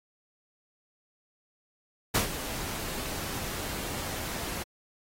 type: noise with ADSR envelope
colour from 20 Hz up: pink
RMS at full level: -23 dBFS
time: 2.14-4.64 s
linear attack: 12 ms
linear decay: 110 ms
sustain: -13 dB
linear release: 19 ms
effects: AAC 48 kbps